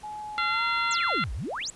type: tone with pitch glide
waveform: sine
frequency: 847 to 934.4 Hz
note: G#5 to A#5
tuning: +34 to +4 cents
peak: -34 dBFS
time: 0.03-0.95 s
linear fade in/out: 10 ms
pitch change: +170 cents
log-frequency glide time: 0.49-0.63 s
type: harmonic tone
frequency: 687 Hz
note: F5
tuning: 29 cents flat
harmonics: 2 / 3 / 4 / 5 / 6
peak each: -26 / -30 / -35 / -35 / -37 dBFS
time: 0.38-1.24 s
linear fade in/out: 0 ms
type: exponential two-way sweep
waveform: sine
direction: down then up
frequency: 8000 to 48.08 to 8000 Hz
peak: -30 dBFS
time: 0.91-1.7 s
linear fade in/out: 0 ms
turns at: 1.33 s
effects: pink hiss -52 dBFS RMS until 1.75 s + resampled to 24000 Hz